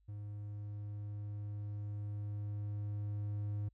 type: tone with level ramp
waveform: triangle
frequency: 103.4 Hz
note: G#2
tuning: 7 cents flat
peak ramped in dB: -40 to -33 dBFS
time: 0.08-3.69 s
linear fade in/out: 10 ms
effects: added 50 Hz sine -68 dBFS peak until 3.73 s